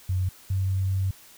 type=tone pair in turn; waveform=sine; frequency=92.5 / 95.38 Hz; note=F#2 / G2; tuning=0 / -47 cents; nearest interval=minor second; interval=53 cents; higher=second; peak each=-22 dBFS; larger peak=neither; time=0.09-0.29 / 0.5-1.11 s; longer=second; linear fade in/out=5 ms; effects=white hiss -51 dBFS RMS until 1.37 s